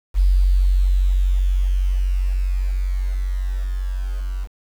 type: tone with level ramp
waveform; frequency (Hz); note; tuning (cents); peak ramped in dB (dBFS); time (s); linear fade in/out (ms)
sine; 46.25; F#1; 0; -11 to -22; 0.14-4.48; 50
effects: 7-bit